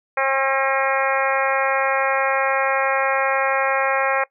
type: harmonic tone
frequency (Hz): 269.4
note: C#4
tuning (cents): -49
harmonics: 2 / 3 / 4 / 5 / 6 / 7 / 8 / 9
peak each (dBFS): -22 / -24 / -25 / -26 / -27 / -27 / -28 / -29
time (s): 0.17-4.24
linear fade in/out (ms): 5
effects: noise-tail reverb RT60 0.1 s tail -21 dB re dry